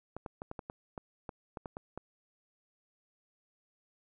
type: clicks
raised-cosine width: 1 ms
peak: -26 dBFS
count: 12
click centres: 0.166 / 0.262 / 0.419 / 0.514 / 0.592 / 0.699 / 0.978 / 1.292 / 1.572 / 1.658 / 1.769 / 1.976 s
effects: none